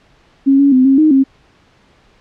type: tone with pitch steps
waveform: sine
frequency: 272.8 / 280.3 / 257.1 / 270.1 / 310 / 268.9 Hz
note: C#4 / C#4 / C4 / C#4 / D#4 / C4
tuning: -28 / +19 / -30 / -45 / -6 / +47 cents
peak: -6 dBFS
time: 0.46-1.24 s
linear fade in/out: 20 ms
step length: 130 ms
effects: pink hiss -51 dBFS RMS until 2.2 s + low-pass 4000 Hz 12 dB/octave